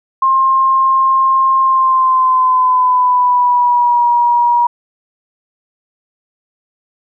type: tone with pitch glide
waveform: sine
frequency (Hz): 1062 to 957.1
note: C6 to A#5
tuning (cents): +25 to +45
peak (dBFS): -8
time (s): 0.22-4.67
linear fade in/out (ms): 5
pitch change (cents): -180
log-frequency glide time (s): 1.6-4.05
effects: none